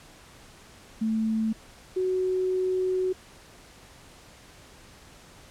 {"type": "tone pair in turn", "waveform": "sine", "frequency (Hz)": [220.8, 371.3], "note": ["A3", "F#4"], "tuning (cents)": [6, 6], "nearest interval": "major sixth", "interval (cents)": 900, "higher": "second", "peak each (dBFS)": -23, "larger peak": "neither", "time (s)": [[1.01, 1.53], [1.96, 3.13]], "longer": "second", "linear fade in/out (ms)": 10, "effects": ["pink hiss -51 dBFS RMS until 5.5 s", "low-pass 10000 Hz 12 dB/octave"]}